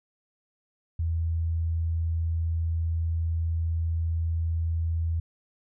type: tone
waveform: sine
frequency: 82.41 Hz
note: E2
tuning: in tune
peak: -24 dBFS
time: 0.99-5.2 s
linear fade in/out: 5 ms
effects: none